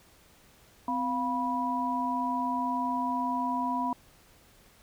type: tone cluster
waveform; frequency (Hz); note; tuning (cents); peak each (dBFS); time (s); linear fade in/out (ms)
sine; 255.8 / 701 / 979; C4 / F5 / B5; -39 / +6 / -15; -32 / -36 / -29; 0.88-3.93; 2
effects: pink hiss -59 dBFS RMS until 4.82 s